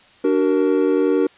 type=chord; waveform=triangle; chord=D augmented; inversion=none; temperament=equal with one note detuned; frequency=293.7 / 375.8 / 466.2 Hz; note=D4 / F#4 / A#4; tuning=0 / +27 / 0 cents; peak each=-17 dBFS; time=0.24-1.27 s; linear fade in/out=5 ms; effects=white hiss -50 dBFS RMS until 1.37 s + resampled to 8000 Hz